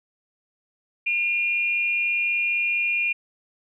sine tone pair together, 2415 / 2739 Hz, D7 / F7, +48 / -34 cents, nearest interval major second, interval 218 cents, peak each -21 / -29 dBFS, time 1.06-3.13 s, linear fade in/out 10 ms, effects none

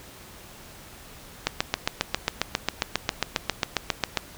click train, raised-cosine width 0.2 ms, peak -4 dBFS, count 21, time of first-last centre 1.47-4.173 s, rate 7.4 Hz, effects pink hiss -46 dBFS RMS until 4.37 s

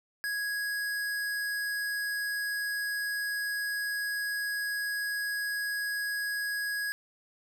square tone, 1661.2 Hz, G#6, in tune, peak -31 dBFS, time 0.24-6.92 s, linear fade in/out 0 ms, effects none

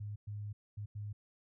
sine tone bursts at uneven times, 103.83 Hz, G#2, in tune, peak -39 dBFS, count 4, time 0-0.16 / 0.27-0.53 / 0.77-0.86 / 0.95-1.13 s, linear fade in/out 10 ms, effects none

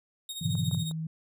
sawtooth tone with tremolo, 3729 Hz, A#7, in tune, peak -31 dBFS, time 0.29-0.92 s, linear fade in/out 2 ms, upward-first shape sine, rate 14 Hz, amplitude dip 65%
sine tone, 160 Hz, D#3, 49 cents sharp, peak -31 dBFS, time 0.41-1.07 s, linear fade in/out 5 ms
sine chord, G half-diminished seventh, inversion none, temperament equal, 98 / 116.54 / 138.59 / 174.61 Hz, G2 / Bb2 / Db3 / F3, 0 / 0 / 0 / 0 cents, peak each -33 dBFS, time 0.41-0.85 s, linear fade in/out 50 ms
clicks, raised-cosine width 1 ms, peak -33 dBFS, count 4, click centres 0.553 / 0.713 / 0.747 / 0.912 s
effects none

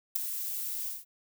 violet noise with ADSR envelope, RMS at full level -25 dBFS, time 0.15-1.05 s, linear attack 11 ms, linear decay 6 ms, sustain -10 dB, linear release 180 ms, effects none

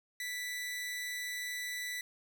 sawtooth tone with amplitude modulation, 1975.5 Hz, B6, in tune, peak -32 dBFS, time 0.2-2.01 s, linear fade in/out 2 ms, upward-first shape sine, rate 277 Hz, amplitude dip 30%, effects none

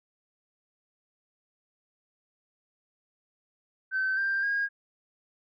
sine tone with pitch steps, 1537 / 1583 / 1630.3 Hz, G6 / G6 / G#6, -35 / +17 / -33 cents, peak -24 dBFS, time 3.91-4.69 s, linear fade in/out 50 ms, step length 260 ms, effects tanh soft clip ceiling -21 dBFS

